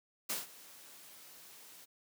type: noise with ADSR envelope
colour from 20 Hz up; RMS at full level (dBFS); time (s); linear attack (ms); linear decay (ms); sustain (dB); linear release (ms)
white; -35; 0.29-1.86; 11; 160; -20; 25
effects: high-pass 150 Hz 12 dB/octave